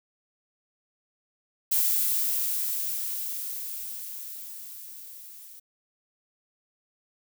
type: noise with level ramp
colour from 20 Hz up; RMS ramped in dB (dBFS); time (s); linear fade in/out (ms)
violet; -23 to -47; 1.71-5.6; 10
effects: none